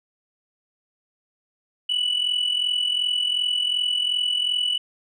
sine tone with amplitude modulation, 2960 Hz, F#7, in tune, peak -15 dBFS, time 1.89-4.78 s, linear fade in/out 10 ms, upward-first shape sine, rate 42.7 Hz, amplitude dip 75%, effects tanh soft clip ceiling -17 dBFS

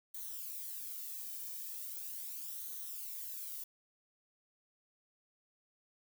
violet noise with flanger, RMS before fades -44 dBFS, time 0.14-3.64 s, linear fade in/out 5 ms, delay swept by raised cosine 0.39 to 1.49 ms, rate 0.39 Hz, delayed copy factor -0.6, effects none

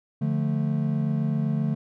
triangle chord, D minor, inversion none, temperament equal, 146.83 / 174.61 / 220 Hz, D3 / F3 / A3, 0 / 0 / 0 cents, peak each -23 / -28 / -25 dBFS, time 0.21-1.75 s, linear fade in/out 10 ms, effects none

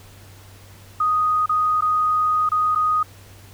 sine tone with dropouts, 1244.5 Hz, D#6, in tune, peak -16 dBFS, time 1-3.03 s, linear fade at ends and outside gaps 5 ms, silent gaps 1.46-1.493 / 1.809-1.821 / 2.491-2.517 / 2.75-2.757 s, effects added 97 Hz sine -44 dBFS peak until 3.53 s + pink hiss -48 dBFS RMS until 3.53 s

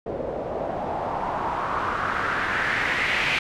white noise with low-pass filter sweep, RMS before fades -26 dBFS, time 0.06-3.39 s, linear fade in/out 5 ms, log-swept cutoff 500 to 2500 Hz, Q 3.1, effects none

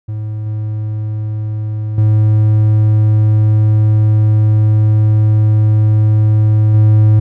triangle tone with level steps, 107.4 Hz, A2, 41 cents flat, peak -16 / -14 / -5 / -3 dBFS, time 0.08-7.2 s, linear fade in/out 10 ms, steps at 0.46 / 1.98 / 6.74 s, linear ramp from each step 2 ms, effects none

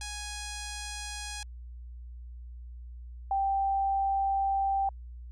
5% pulse / sine tone pair in turn, 830.6 / 783.9 Hz, G#5 / G5, 0 / 0 cents, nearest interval minor second, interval 100 cents, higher first, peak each -25 dBFS, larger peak neither, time 0.01-1.43 / 3.31-4.89 s, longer second, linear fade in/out 2 ms, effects added 60 Hz sine -41 dBFS peak until 5.31 s + resampled to 22050 Hz

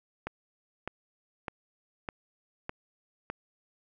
click train, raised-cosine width 0.5 ms, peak -19 dBFS, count 6, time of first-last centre 0.27-3.3 s, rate 1.65 Hz, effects none

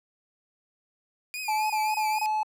sawtooth tone with vibrato, 2416 Hz, D7, 48 cents sharp, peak -29 dBFS, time 1.34-2.26 s, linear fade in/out 0 ms, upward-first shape triangle, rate 3.7 Hz, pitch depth 93 cents each way
triangle tone bursts, 860 Hz, A5, 40 cents flat, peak -22 dBFS, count 4, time 1.48-2.432 s, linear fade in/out 5 ms, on 220 ms, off 24 ms
effects none

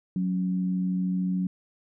sine tone pair together, 183.62 / 277.2 Hz, F#3 / C#4, -13 / 0 cents, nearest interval perfect fifth, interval 713 cents, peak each -24 / -35 dBFS, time 0.16-1.47 s, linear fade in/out 2 ms, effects none

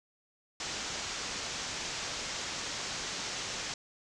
white low-pass noise, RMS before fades -38 dBFS, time 0.6-3.74 s, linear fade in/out 2 ms, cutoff 7100 Hz, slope 48 dB/octave, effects none

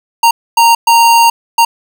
square tone bursts at uneven times, 927 Hz, A#5, 10 cents flat, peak -5 dBFS, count 4, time 0.23-0.31 / 0.57-0.75 / 0.87-1.3 / 1.58-1.65 s, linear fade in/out 5 ms, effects 7-bit

